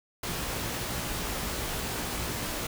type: noise with comb filter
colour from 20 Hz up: pink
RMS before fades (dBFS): -33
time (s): 0.23-2.67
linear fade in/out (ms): 5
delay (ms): 17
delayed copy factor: +0.5
effects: none